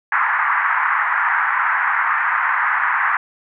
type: band-pass noise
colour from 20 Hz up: white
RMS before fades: -18 dBFS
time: 0.12-3.17 s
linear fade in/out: 2 ms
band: 900 to 1900 Hz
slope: 48 dB/octave
effects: none